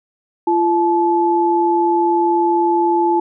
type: tone pair together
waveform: sine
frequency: 342.9 / 864 Hz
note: F4 / A5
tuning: -32 / -32 cents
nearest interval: octave + major third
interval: 1600 cents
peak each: -15 dBFS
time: 0.47-3.2 s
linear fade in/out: 5 ms
effects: none